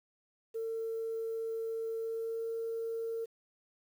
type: tone with pitch glide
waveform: sine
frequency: 451.4 to 455.6 Hz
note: A4 to A#4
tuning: +44 to -40 cents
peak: -33 dBFS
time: 0.54-3.26 s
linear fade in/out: 20 ms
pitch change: +16 cents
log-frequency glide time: 1.99-2.49 s
effects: tanh soft clip ceiling -29 dBFS + 10-bit